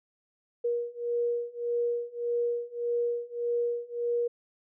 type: beating tone pair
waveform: sine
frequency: 475.3 / 477 Hz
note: A#4 / A#4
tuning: +34 / +40 cents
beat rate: 1.7 Hz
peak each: -31 / -30 dBFS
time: 0.64-4.28 s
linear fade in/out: 10 ms
effects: none